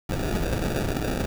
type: noise with sample-and-hold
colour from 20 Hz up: pink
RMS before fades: -26 dBFS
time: 0.09-1.26 s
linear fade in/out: 5 ms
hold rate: 1050 Hz
effects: none